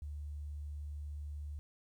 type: tone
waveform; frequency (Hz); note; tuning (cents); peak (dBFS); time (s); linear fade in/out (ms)
sine; 73.6; D2; +4; -40; 0.02-1.59; 0
effects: 12-bit